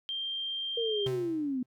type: tone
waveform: sine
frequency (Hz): 3174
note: G7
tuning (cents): +21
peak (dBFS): -32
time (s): 0.09-1.07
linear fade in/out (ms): 0
type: linear sweep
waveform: sine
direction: down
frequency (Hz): 472.2 to 244.4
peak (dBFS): -29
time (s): 0.77-1.63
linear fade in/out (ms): 5
type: tone with exponential decay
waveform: 45% pulse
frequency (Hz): 130.81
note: C3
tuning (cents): 0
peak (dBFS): -32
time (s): 1.06-1.66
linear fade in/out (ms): 5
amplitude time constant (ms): 130
effects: none